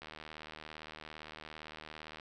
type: click train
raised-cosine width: 0.3 ms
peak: -30 dBFS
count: 170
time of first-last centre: 0.02-2.198 s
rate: 77.6 Hz
effects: none